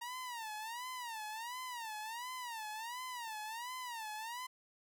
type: tone with vibrato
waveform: sawtooth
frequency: 932.3 Hz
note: A#5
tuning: in tune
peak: -38 dBFS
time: 0.01-4.47 s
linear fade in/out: 10 ms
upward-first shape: sine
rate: 1.4 Hz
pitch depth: 160 cents each way
effects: none